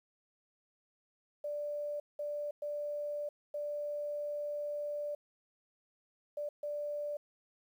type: tone bursts at uneven times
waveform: sine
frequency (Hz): 587.3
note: D5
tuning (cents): 0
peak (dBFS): -35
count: 6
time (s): 1.44-2 / 2.19-2.51 / 2.62-3.29 / 3.54-5.15 / 6.37-6.49 / 6.63-7.17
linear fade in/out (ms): 5
effects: 11-bit

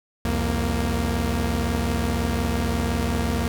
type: tone cluster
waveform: sawtooth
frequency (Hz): 65.7 / 85.7 / 233.1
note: C2 / F2 / A#3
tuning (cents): +8 / -32 / 0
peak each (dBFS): -22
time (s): 0.25-3.48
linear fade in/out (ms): 0
effects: none

